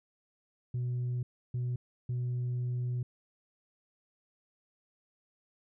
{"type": "tone bursts at uneven times", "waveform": "sine", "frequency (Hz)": 123.47, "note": "B2", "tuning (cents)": 0, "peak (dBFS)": -28, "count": 3, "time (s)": [[0.74, 1.23], [1.54, 1.76], [2.09, 3.03]], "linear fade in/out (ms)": 5, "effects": ["tanh soft clip ceiling -29 dBFS"]}